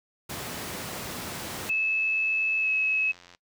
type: high-pass noise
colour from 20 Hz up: pink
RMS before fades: -36 dBFS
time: 0.29-1.7 s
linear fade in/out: 10 ms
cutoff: 110 Hz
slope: 12 dB/octave
type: click train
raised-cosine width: 0.2 ms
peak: -32 dBFS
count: 163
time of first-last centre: 1.51-3.349 s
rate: 88.1 Hz
type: tone with pitch glide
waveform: sine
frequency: 2606 to 2575 Hz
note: E7 to E7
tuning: -20 to -41 cents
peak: -23 dBFS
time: 1.69-3.12 s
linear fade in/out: 10 ms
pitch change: -21 cents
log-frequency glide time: 2.6-2.68 s
effects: noise-tail reverb RT60 0.1 s tail -20 dB re dry